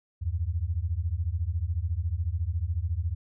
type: beating tone pair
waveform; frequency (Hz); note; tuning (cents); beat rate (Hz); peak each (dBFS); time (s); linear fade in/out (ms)
sine; 77.78 / 91.78; D#2 / F#2; 0 / -14; 14; -29; 0.21-3.15; 20
effects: none